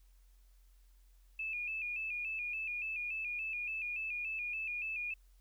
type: tone with vibrato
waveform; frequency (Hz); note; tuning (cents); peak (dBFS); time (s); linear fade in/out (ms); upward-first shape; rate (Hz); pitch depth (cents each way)
sine; 2528; D#7; +27; -36; 1.39-5.14; 5; square; 3.5; 63
effects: added 44 Hz sine -60 dBFS peak until 5.4 s + white hiss -75 dBFS RMS until 5.4 s